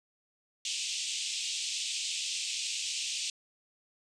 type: band-pass noise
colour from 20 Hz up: pink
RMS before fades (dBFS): -35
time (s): 0.65-3.3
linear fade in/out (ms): 2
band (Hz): 2600 to 8400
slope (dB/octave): 48
effects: resampled to 22050 Hz